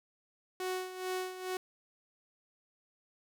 sawtooth tone with tremolo, 370 Hz, F#4, in tune, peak -29 dBFS, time 0.6-1.57 s, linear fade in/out 2 ms, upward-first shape sine, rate 2.3 Hz, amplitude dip 70%, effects none

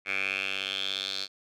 10% pulse tone with band-pass filter sweep, 97 Hz, G2, 18 cents flat, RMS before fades -32 dBFS, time 0.05-1.28 s, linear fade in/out 50 ms, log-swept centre 2200 to 4200 Hz, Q 6, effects none

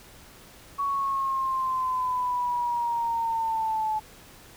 sine exponential sweep, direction down, 1123 to 860 Hz, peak -24 dBFS, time 0.78-4 s, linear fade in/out 20 ms, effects pink hiss -50 dBFS RMS until 4.56 s

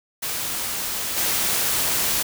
white noise with level steps, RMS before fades -27 / -22 dBFS, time 0.22-2.23 s, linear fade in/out 10 ms, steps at 1.16 s, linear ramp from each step 20 ms, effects none

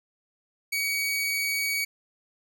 sawtooth tone, 2257 Hz, C#7, 31 cents sharp, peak -22 dBFS, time 0.72-1.85 s, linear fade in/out 10 ms, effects none

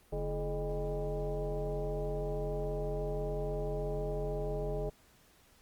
sine tone with frequency modulation, 233.1 Hz, A#3, in tune, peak -32 dBFS, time 0.12-4.9 s, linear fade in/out 10 ms, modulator 190 Hz, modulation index 2.2, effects pink hiss -64 dBFS RMS until 5.61 s + Opus 32 kbps

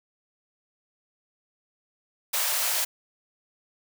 white high-pass noise, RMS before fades -26 dBFS, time 2.33-2.85 s, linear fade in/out 10 ms, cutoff 510 Hz, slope 48 dB/octave, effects none

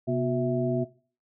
sine tone cluster, 129.6 / 245 / 364.7 / 655 Hz, C3 / B3 / F#4 / E5, -16 / -14 / -25 / -11 cents, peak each -29 dBFS, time 0.07-0.85 s, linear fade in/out 20 ms, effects noise-tail reverb RT60 0.4 s tail -19 dB re dry

